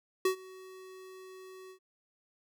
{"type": "tone with ADSR envelope", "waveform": "square", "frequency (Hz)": 375.2, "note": "F#4", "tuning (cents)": 24, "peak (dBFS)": -24, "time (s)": [0.25, 1.79], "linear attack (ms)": 4, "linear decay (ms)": 100, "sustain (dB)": -24, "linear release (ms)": 87, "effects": []}